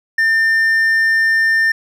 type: tone with hard clipping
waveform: sine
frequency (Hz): 1800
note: A6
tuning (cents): +39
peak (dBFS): -12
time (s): 0.18-1.72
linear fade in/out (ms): 5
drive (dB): 3
effects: none